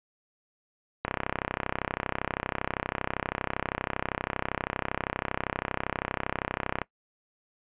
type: click train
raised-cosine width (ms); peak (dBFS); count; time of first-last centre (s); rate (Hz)
0.5; -12; 189; 1.05-6.817; 32.6
effects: noise-tail reverb RT60 0.1 s tail -21 dB re dry + resampled to 8000 Hz